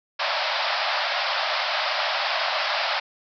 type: band-pass noise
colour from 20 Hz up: pink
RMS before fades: -25 dBFS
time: 0.19-3 s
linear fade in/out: 10 ms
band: 570 to 5200 Hz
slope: 96 dB/octave
effects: none